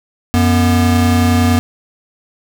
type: tone pair together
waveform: square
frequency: 91 / 242.4 Hz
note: F#2 / B3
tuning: -28 / -32 cents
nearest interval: octave + perfect fourth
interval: 1696 cents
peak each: -13 dBFS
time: 0.34-1.59 s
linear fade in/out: 0 ms
effects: none